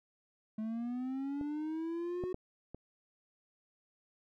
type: linear sweep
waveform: triangle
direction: up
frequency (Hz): 214.5 to 370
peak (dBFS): -33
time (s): 0.58-2.33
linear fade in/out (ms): 5
type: clicks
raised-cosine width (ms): 2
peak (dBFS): -32 / -25 / -25 / -32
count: 4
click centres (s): 1.412 / 2.238 / 2.344 / 2.746
effects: none